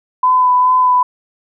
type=tone with vibrato; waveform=sine; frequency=1005 Hz; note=B5; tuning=30 cents sharp; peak=-8 dBFS; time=0.23-1.03 s; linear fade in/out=5 ms; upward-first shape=sine; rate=2.4 Hz; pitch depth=16 cents each way; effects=none